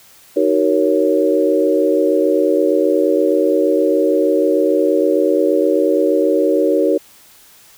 sine chord, D# minor seventh, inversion none, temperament equal with one note detuned, 311.1 / 377.6 / 466.2 / 554.4 Hz, D#4 / F#4 / A#4 / C#5, 0 / +35 / 0 / 0 cents, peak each -17 dBFS, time 0.36-6.98 s, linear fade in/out 10 ms, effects white hiss -46 dBFS RMS until 7.77 s

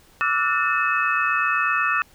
sine tone cluster, 1157 / 1318 / 1446 / 1795 / 2579 Hz, D6 / E6 / F#6 / A6 / E7, -26 / -1 / -40 / +34 / -39 cents, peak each -25 dBFS, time 0.21-2.02 s, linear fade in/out 0 ms, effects pink hiss -54 dBFS RMS until 2.14 s

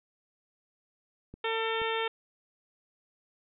clicks, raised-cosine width 3 ms, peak -31 / -32 dBFS, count 2, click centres 1.34 / 1.817 s
harmonic tone, 449.7 Hz, A4, 38 cents sharp, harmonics 1 / 2 / 3 / 4 / 5 / 6 / 7 / 8, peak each -32 / -35 / -37 / -38 / -39 / -40 / -40 / -41 dBFS, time 1.44-2.08 s, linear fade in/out 5 ms
effects none

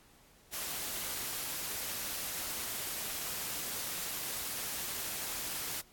white noise, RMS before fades -38 dBFS, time 0.52-5.82 s, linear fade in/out 20 ms, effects pink hiss -62 dBFS RMS until 5.92 s + AAC 64 kbps

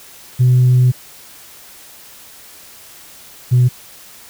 sine tone pair in turn, 125.9 / 124.38 Hz, B2 / B2, +34 / +13 cents, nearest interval unison, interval 21 cents, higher first, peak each -6 dBFS, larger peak neither, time 0.39-0.92 / 3.51-3.69 s, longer first, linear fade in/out 20 ms, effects tanh soft clip ceiling -5 dBFS + white hiss -40 dBFS RMS until 4.29 s

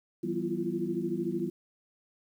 sine tone cluster, 163.2 / 191.3 / 244.1 / 334.8 / 348.1 Hz, E3 / G3 / B3 / E4 / F4, -17 / -42 / -20 / +27 / -6 cents, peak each -39 / -36 / -37 / -34 / -34 dBFS, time 0.23-1.5 s, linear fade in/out 10 ms, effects 10-bit

